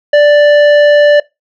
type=tone with tanh clipping; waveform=sine; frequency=587.3 Hz; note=D5; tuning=in tune; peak=-5 dBFS; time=0.13-1.2 s; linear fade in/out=5 ms; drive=16 dB; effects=noise-tail reverb RT60 0.2 s tail -22 dB re dry + low-pass 3000 Hz 12 dB/octave